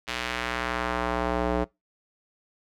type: tone with band-pass filter sweep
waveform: square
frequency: 60.8 Hz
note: B1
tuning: 26 cents flat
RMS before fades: -28 dBFS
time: 0.07-1.65 s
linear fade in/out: 20 ms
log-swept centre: 2900 to 540 Hz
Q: 1
effects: noise-tail reverb RT60 0.2 s tail -23 dB re dry